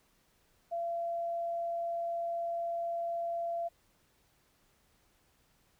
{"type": "tone", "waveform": "sine", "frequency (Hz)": 681, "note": "F5", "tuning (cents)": -44, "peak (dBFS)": -32, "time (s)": [0.71, 3.69], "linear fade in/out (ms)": 20, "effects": ["pink hiss -70 dBFS RMS until 5.79 s"]}